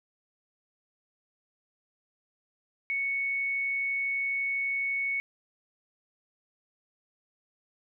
sine tone, 2217 Hz, C#7, in tune, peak -27 dBFS, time 2.9-5.2 s, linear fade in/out 0 ms, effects none

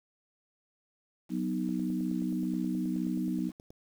sine chord, B major, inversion second, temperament equal, 185 / 246.9 / 311.1 Hz, F#3 / B3 / D#4, 0 / 0 / 0 cents, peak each -33 / -33 / -34 dBFS, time 1.29-3.52 s, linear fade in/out 50 ms
click train, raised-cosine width 2 ms, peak -36 dBFS, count 20, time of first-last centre 1.69-3.705 s, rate 9.43 Hz
effects 9-bit

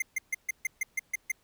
square tone bursts, 2093 Hz, C7, in tune, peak -27 dBFS, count 9, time 0-1.318 s, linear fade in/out 5 ms, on 22 ms, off 140 ms, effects pink hiss -68 dBFS RMS until 1.43 s

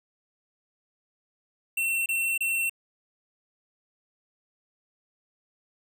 square tone bursts, 2708 Hz, E7, 46 cents sharp, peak -25 dBFS, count 3, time 1.77-2.696 s, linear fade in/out 5 ms, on 290 ms, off 28 ms, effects none

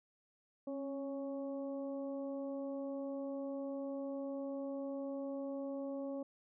harmonic tone with a mistuned harmonic, 277.2 Hz, C#4, in tune, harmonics 1 / 2 / 3 / 4, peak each -41 / -42 / -56 / -59 dBFS, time 0.67-6.23 s, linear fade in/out 5 ms, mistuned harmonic 1, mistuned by -27 cents, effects none

